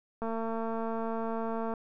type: click train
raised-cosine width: 1 ms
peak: -22 dBFS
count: 344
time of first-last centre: 0.22-1.738 s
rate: 226 Hz
effects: none